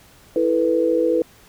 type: chord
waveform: sine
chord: E suspended fourth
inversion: none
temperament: equal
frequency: 329.6 / 440 / 493.9 Hz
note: E4 / A4 / B4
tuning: 0 / 0 / 0 cents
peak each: -20 / -23 / -18 dBFS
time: 0.36-1.22 s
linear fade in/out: 2 ms
effects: pink hiss -50 dBFS RMS until 1.48 s